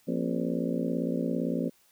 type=harmonic tone with a mistuned harmonic; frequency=57.9 Hz; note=A#1; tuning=11 cents flat; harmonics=3 / 4 / 5 / 6 / 7 / 8 / 9 / 10; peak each=-33 / -32 / -32 / -38 / -39 / -40 / -37 / -41 dBFS; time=0.07-1.7 s; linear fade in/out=20 ms; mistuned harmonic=5; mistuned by=-130 cents; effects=white hiss -64 dBFS RMS until 1.91 s